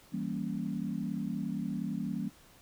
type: chord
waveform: sine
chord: E diminished seventh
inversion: none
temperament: equal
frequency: 164.81 / 196 / 233.1 / 277.2 Hz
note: E3 / G3 / Bb3 / Db4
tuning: 0 / 0 / 0 / 0 cents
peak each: -39 / -36 / -37 / -40 dBFS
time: 0.12-2.3 s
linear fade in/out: 20 ms
effects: pink hiss -59 dBFS RMS until 2.61 s